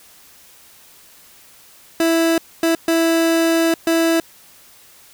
30% pulse tone bursts at uneven times, 329.6 Hz, E4, in tune, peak -11 dBFS, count 4, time 2-2.38 / 2.63-2.75 / 2.88-3.74 / 3.87-4.2 s, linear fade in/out 2 ms, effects white hiss -47 dBFS RMS until 5.13 s

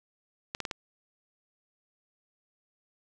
clicks, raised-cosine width 0.2 ms, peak -16 dBFS, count 4, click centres 0.549 / 0.603 / 0.652 / 0.712 s, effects none

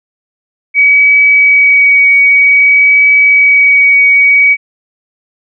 sine tone with vibrato, 2266 Hz, C#7, 37 cents sharp, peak -3 dBFS, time 0.74-4.57 s, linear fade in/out 50 ms, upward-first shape triangle, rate 0.53 Hz, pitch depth 12 cents each way, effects none

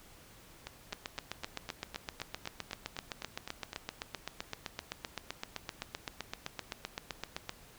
two click trains, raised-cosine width 0.2 ms, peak -23 / -19 dBFS, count 13 / 52, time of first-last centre 0.67-3.731 / 0.93-7.494 s, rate 3.92 / 7.77 Hz, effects pink hiss -57 dBFS RMS until 7.78 s

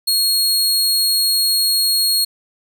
sawtooth tone, 4298 Hz, C8, 46 cents sharp, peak -11 dBFS, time 0.07-2.25 s, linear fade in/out 10 ms, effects none

